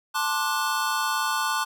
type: chord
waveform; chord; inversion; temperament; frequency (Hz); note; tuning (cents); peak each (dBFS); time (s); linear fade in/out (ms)
square; D dominant seventh; second; just; 881 / 1057.2 / 1174.7 / 1468.3; A5 / C6 / D6 / F#6; +2 / +18 / 0 / -14; -30; 0.14-1.65; 20
effects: none